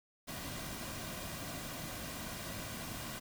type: noise with comb filter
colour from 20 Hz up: pink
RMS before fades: -43 dBFS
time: 0.27-3.2 s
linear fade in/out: 20 ms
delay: 2.3 ms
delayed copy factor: -0.5
effects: none